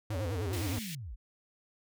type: tone with vibrato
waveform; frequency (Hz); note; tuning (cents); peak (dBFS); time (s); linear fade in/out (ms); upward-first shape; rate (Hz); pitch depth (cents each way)
square; 95.1; F#2; +48; -33; 0.1-0.79; 5; sine; 9.7; 240
type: linear sweep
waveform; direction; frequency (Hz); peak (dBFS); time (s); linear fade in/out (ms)
sine; down; 587.3 to 35.69; -39; 0.12-1.16; 20
type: high-pass noise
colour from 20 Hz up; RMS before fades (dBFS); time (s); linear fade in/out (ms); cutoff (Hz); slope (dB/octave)
pink; -43; 0.53-0.95; 2; 1900; 48
effects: none